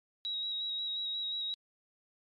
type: tone with vibrato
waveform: sine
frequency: 3836 Hz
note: A#7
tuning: 49 cents sharp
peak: -33 dBFS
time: 0.25-1.54 s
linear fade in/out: 0 ms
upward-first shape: square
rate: 5.6 Hz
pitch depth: 17 cents each way
effects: MP3 48 kbps